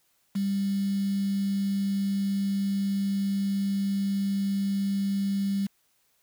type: tone with quantisation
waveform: sine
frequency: 197.6 Hz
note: G3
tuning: 14 cents sharp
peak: -24 dBFS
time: 0.35-5.67 s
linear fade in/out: 10 ms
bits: 7
effects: white hiss -69 dBFS RMS until 6.22 s